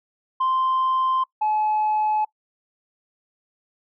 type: tone pair in turn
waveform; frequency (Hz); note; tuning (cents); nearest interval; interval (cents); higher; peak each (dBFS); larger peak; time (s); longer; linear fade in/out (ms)
sine; 1043 / 855.1; C6 / A5; -6 / -50; minor third; 344; first; -17; neither; 0.4-1.24 / 1.41-2.25; neither; 10
effects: noise-tail reverb RT60 0.1 s tail -22 dB re dry + tanh soft clip ceiling -16 dBFS